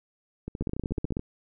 two click trains, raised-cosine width 3 ms, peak -21 / -16 dBFS, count 11 / 10, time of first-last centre 0.48-1.194 / 0.61-1.169 s, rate 14 / 16.1 Hz, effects none

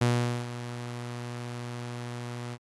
sawtooth tone with ADSR envelope, 120.9 Hz, B2, 36 cents flat, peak -17 dBFS, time 0.01-2.58 s, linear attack 7 ms, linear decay 440 ms, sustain -14 dB, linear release 49 ms, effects low-pass 11000 Hz 12 dB/octave + AAC 32 kbps

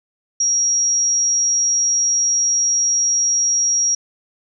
sine tone, 5660 Hz, F8, 22 cents sharp, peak -14 dBFS, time 0.4-3.95 s, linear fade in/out 5 ms, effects none

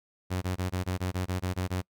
sawtooth tone bursts, 91.8 Hz, F#2, 13 cents flat, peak -24 dBFS, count 11, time 0.3-1.82 s, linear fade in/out 20 ms, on 120 ms, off 20 ms, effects noise-tail reverb RT60 0.1 s tail -26 dB re dry

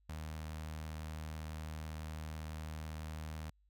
sawtooth tone with notch filter, 78 Hz, D#2, 5 cents sharp, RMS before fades -44 dBFS, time 0.09-3.5 s, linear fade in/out 5 ms, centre 370 Hz, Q 1.3, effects added 50 Hz sine -68 dBFS peak until 3.69 s

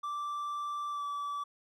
triangle tone with pitch glide, 1171 to 1153.5 Hz, D6 to D6, -5 to -31 cents, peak -32 dBFS, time 0.03-1.44 s, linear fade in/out 10 ms, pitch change -26 cents, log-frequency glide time 0.9-1.04 s, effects none

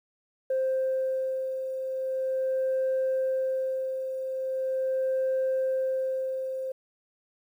sine beating tone pair, 524 / 524.41 Hz, C5 / C5, +2 / +4 cents, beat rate 0.41 Hz, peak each -33 / -25 dBFS, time 0.5-6.72 s, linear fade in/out 5 ms, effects tanh soft clip ceiling -21 dBFS + 10-bit

